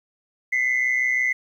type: tone pair together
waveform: sine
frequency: 2013 / 2139 Hz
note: B6 / C7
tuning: +33 / +38 cents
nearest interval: minor second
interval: 105 cents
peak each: -19 / -23 dBFS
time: 0.52-1.33 s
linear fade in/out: 10 ms
effects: tanh soft clip ceiling -14 dBFS + 9-bit